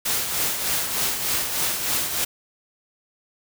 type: noise with tremolo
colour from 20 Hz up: white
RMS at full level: -22 dBFS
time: 0.05-2.25 s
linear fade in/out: 10 ms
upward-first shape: triangle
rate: 3.3 Hz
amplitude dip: 55%
effects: none